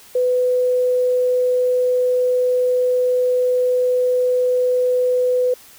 sine tone, 500 Hz, B4, 21 cents sharp, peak -14 dBFS, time 0.15-5.54 s, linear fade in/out 5 ms, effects white hiss -45 dBFS RMS until 5.78 s

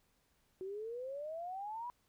sine exponential sweep, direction up, 369.4 to 992 Hz, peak -40 dBFS, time 0.61-1.9 s, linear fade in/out 0 ms, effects pink hiss -75 dBFS RMS until 2.08 s

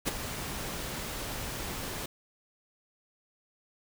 pink noise with ADSR envelope, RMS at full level -27 dBFS, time 0.05-2.06 s, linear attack 30 ms, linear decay 17 ms, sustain -10 dB, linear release 5 ms, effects none

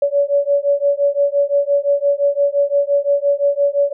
sine beating tone pair, 565 / 570.8 Hz, C#5 / D5, +33 / -49 cents, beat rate 5.8 Hz, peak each -16 dBFS, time 0.02-3.93 s, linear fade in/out 5 ms, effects none

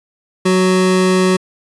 square tone pair together, 185 / 371.9 Hz, F#3 / F#4, 0 / +9 cents, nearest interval octave, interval 1209 cents, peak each -14 dBFS, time 0.45-1.37 s, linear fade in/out 10 ms, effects resampled to 24000 Hz

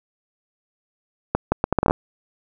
accelerating click train, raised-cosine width 1 ms, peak -3 dBFS, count 10, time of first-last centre 1.35-1.909 s, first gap 170 ms, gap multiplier 0.71, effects none

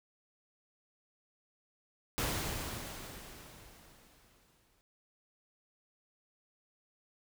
pink noise with exponential decay, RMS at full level -33 dBFS, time 2.18-4.81 s, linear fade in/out 0 ms, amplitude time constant 570 ms, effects none

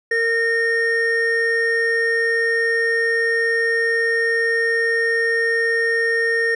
triangle tone pair together, 460.5 / 1838.8 Hz, A#4 / A#6, -21 / -24 cents, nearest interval 2 octaves, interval 2397 cents, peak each -19 / -16 dBFS, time 0.11-6.55 s, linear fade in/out 5 ms, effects resampled to 24000 Hz

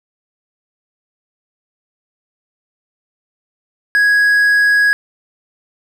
triangle tone, 1661.2 Hz, G#6, in tune, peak -7 dBFS, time 3.95-4.93 s, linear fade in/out 0 ms, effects none

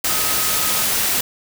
sine tone in noise, 1264 Hz, D#6, 27 cents sharp, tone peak -30 dBFS, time 0.09-0.83 s, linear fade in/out 5 ms, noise white, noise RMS -19 dBFS, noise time 0.04-1.21 s, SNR -14 dB, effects none

